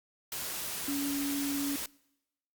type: tone in noise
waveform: sine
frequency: 281.8 Hz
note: C#4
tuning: 29 cents sharp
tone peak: -31 dBFS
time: 0.88-1.76 s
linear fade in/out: 2 ms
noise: white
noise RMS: -37 dBFS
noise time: 0.32-1.86 s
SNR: +3 dB
effects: noise-tail reverb RT60 0.9 s tail -24 dB re dry + Opus 48 kbps